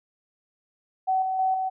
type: tone with level steps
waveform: sine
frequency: 756 Hz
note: F#5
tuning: 37 cents sharp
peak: -20 / -24 / -20 / -24 dBFS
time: 1.07-1.7 s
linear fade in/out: 20 ms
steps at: 1.22 / 1.39 / 1.54 s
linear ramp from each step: 2 ms
effects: none